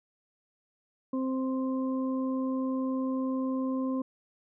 harmonic tone, 261.6 Hz, C4, in tune, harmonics 1 / 2 / 4, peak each -28 / -37 / -41 dBFS, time 1.13-4.02 s, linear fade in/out 5 ms, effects none

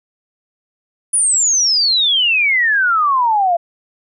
sine exponential sweep, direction down, 9956 to 668 Hz, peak -11 dBFS, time 1.13-3.57 s, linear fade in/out 10 ms, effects none

